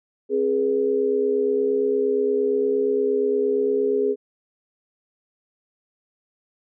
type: tone cluster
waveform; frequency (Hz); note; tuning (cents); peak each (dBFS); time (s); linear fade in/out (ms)
sine; 265.4 / 415.2 / 483.8; C4 / G#4 / B4; +25 / 0 / -36; -28 / -19 / -27; 0.29-4.16; 50
effects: none